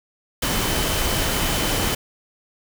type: tone in noise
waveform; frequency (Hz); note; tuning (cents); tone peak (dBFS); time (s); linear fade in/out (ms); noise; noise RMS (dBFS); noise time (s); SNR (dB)
sine; 3045; F#7; +49; -32; 0.42-1.95; 5; pink; -22; 0.42-1.95; -13
effects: none